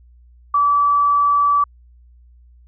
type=tone; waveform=sine; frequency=1153 Hz; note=D6; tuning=32 cents flat; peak=-12 dBFS; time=0.54-1.64 s; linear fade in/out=5 ms; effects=added 60 Hz sine -45 dBFS peak until 2.67 s